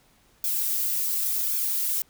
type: noise with flanger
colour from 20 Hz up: violet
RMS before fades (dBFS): -26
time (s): 0.44-2.02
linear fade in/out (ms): 2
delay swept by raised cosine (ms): 1 to 6.3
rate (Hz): 0.9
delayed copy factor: -1
effects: pink hiss -61 dBFS RMS until 2.09 s

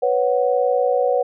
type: chord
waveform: sine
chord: B suspended second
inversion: none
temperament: equal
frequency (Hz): 493.9 / 554.4 / 740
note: B4 / C#5 / F#5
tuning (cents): 0 / 0 / 0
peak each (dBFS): -18 / -20 / -22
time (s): 0.02-1.23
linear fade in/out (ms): 10
effects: none

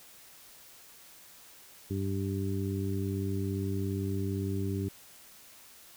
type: harmonic tone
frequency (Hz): 97.6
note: G2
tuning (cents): -7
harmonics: 1 / 2 / 3 / 4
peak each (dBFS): -32 / -36 / -37 / -38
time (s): 1.9-4.89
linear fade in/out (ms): 10
effects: white hiss -54 dBFS RMS until 5.96 s

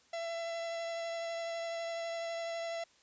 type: tone with vibrato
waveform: 45% pulse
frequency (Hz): 670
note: E5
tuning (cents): +28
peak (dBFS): -36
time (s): 0.13-2.84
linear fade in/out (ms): 5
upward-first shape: triangle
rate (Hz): 12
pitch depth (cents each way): 13
effects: white hiss -66 dBFS RMS until 3.02 s + resampled to 16000 Hz

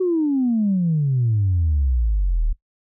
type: exponential sweep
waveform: sine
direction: down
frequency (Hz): 378.5 to 35.9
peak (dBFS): -15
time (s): 0-2.53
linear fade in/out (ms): 10
effects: noise-tail reverb RT60 0.1 s tail -19 dB re dry + tanh soft clip ceiling -12 dBFS

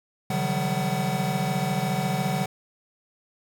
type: tone cluster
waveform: square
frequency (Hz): 135.7 / 154.6 / 180.1 / 194.3 / 752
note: C#3 / D#3 / F#3 / G3 / F#5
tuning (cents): -36 / -11 / -46 / -15 / +28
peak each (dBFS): -31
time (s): 0.3-2.46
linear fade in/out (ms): 5
effects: 10-bit

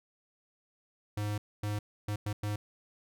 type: tone bursts at uneven times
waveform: square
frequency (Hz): 104.3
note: G#2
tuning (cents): +8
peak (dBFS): -32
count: 5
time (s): 1.17-1.38 / 1.63-1.79 / 2.08-2.16 / 2.26-2.33 / 2.43-2.56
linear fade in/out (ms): 5
effects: none

